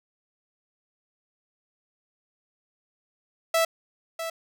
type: tone with echo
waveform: sawtooth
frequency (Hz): 658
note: E5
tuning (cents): -3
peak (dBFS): -16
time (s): 3.54-3.65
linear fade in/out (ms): 5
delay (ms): 650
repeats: 1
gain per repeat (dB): -10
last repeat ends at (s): 4.3
effects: none